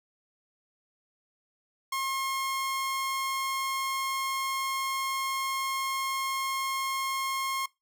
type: tone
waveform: sawtooth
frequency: 1074 Hz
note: C6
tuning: 45 cents sharp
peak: -25 dBFS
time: 1.92-7.66 s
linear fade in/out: 5 ms
effects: noise-tail reverb RT60 0.2 s tail -21 dB re dry